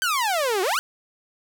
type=exponential two-way sweep; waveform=sawtooth; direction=down then up; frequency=1577 to 355.8 to 1577 Hz; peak=-17 dBFS; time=0.02-0.79 s; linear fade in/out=0 ms; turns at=0.62 s; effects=none